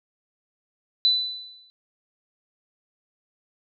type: tone with exponential decay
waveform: sine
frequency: 3991 Hz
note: B7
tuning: 17 cents sharp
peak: -14 dBFS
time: 1.05-1.7 s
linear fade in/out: 0 ms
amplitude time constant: 140 ms
effects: none